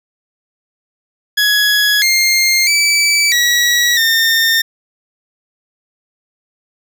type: tone with pitch steps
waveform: 20% pulse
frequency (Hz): 1678 / 2118 / 2308 / 1925 / 1817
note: G#6 / C7 / D7 / B6 / A#6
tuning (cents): +17 / +21 / -31 / -45 / -45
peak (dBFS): -5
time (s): 1.37-4.62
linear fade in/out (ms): 10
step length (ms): 650
effects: none